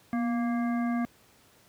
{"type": "harmonic tone with a mistuned harmonic", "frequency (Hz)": 233.1, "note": "A#3", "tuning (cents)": 0, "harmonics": [1, 3, 5, 7, 9], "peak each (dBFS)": [-26, -36, -40, -43, -45], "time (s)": [0.13, 1.05], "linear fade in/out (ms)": 0, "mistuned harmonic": 1, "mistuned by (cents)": 52, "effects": ["pink hiss -60 dBFS RMS until 1.68 s", "high-pass 80 Hz 12 dB/octave"]}